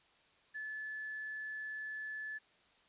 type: tone with quantisation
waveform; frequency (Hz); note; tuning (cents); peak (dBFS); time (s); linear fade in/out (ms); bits
sine; 1731; A6; -29; -40; 0.54-2.39; 20; 11
effects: white hiss -68 dBFS RMS until 2.88 s + resampled to 8000 Hz